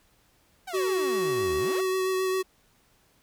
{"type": "exponential two-way sweep", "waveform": "sawtooth", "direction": "down then up", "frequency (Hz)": [789, 69.3, 789], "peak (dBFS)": -31, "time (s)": [0.67, 1.81], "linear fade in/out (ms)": 10, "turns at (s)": 1.57}
{"type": "tone with vibrato", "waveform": "square", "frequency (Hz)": 375.5, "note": "F#4", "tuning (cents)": 26, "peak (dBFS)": -25, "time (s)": [0.73, 2.43], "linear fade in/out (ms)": 20, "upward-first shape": "sine", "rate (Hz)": 7.5, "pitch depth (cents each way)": 14}
{"effects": ["pink hiss -64 dBFS RMS until 3.22 s"]}